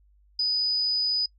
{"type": "tone", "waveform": "sine", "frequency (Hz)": 4978, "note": "D#8", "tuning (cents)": 0, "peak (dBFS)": -22, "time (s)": [0.39, 1.26], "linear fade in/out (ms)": 5, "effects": ["noise-tail reverb RT60 0.1 s tail -26 dB re dry", "added 50 Hz sine -57 dBFS peak until 1.38 s"]}